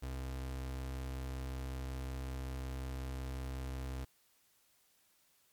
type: tone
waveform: 35% pulse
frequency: 65.41 Hz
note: C2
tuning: in tune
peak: -37 dBFS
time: 0.02-4.05 s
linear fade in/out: 10 ms
effects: white hiss -71 dBFS RMS until 5.52 s + MP3 96 kbps